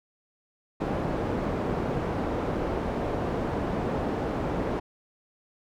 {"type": "low-pass noise", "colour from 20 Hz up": "white", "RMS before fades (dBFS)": -29, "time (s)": [0.8, 4.8], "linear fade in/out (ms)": 10, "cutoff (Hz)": 560, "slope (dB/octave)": 12, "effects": []}